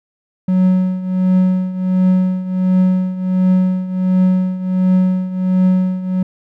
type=tone with tremolo; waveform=triangle; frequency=185 Hz; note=F#3; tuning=in tune; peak=-6 dBFS; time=0.48-6.23 s; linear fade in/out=5 ms; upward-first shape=triangle; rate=1.4 Hz; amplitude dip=80%; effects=none